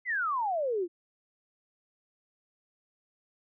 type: exponential sweep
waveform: sine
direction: down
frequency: 2092 to 329.6 Hz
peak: -27 dBFS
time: 0.05-0.88 s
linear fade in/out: 50 ms
effects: none